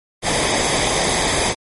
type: noise with comb filter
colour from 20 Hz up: pink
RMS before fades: -18 dBFS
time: 0.22-1.55 s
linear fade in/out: 50 ms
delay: 0.71 ms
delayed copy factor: -0.6
effects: MP3 48 kbps